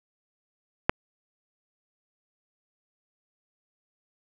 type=click; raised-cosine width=0.5 ms; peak=-3 dBFS; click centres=0.895 s; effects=none